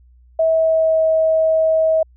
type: tone with pitch glide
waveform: sine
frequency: 647 to 639.9 Hz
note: E5 to D#5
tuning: -32 to +48 cents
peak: -12 dBFS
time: 0.39-2.03 s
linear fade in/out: 5 ms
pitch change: -20 cents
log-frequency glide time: 0.49-1.02 s
effects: added 61 Hz sine -46 dBFS peak until 2.16 s